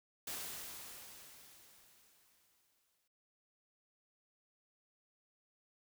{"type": "noise with exponential decay", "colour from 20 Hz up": "white", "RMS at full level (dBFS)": -42, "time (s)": [0.27, 3.08], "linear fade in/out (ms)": 5, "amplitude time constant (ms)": 610, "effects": []}